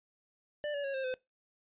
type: tone with pitch steps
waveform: square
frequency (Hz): 592 / 570.8 / 550.4 / 530.8 / 511.8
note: D5 / D5 / C#5 / C5 / C5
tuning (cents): +14 / -49 / -12 / +25 / -38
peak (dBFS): -34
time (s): 0.64-1.14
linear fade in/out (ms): 0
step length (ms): 100
effects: noise-tail reverb RT60 0.2 s tail -21 dB re dry + resampled to 8000 Hz